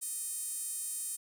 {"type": "tone with high-pass filter", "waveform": "sawtooth", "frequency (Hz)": 622.3, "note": "D#5", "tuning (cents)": 0, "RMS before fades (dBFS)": -38, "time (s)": [0.01, 1.17], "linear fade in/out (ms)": 20, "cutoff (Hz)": 9000, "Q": 4.2, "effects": []}